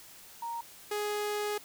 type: tone pair in turn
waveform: sine / sawtooth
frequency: 932.3 / 416.6 Hz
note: A#5 / G#4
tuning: 0 / +5 cents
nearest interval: octave + major second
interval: 1395 cents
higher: first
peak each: -34 / -27 dBFS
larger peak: second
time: 0.42-0.61 / 0.91-1.58 s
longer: second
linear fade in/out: 5 ms
effects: white hiss -52 dBFS RMS until 1.64 s